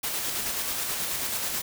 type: noise with tremolo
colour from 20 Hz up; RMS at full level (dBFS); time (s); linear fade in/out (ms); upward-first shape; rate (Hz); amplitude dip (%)
white; -29; 0.03-1.62; 10; square; 9.3; 25
effects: none